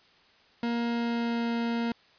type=tone with pitch glide; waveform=40% pulse; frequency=235.2 to 233.4 Hz; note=A#3 to A#3; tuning=+16 to +2 cents; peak=-26 dBFS; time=0.63-1.92 s; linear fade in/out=2 ms; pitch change=-14 cents; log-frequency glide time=0.88-1.52 s; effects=white hiss -60 dBFS RMS until 2.18 s + resampled to 11025 Hz